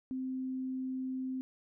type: tone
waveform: sine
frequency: 259.8 Hz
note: C4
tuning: 12 cents flat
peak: -34 dBFS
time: 0.11-1.41 s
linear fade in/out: 0 ms
effects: none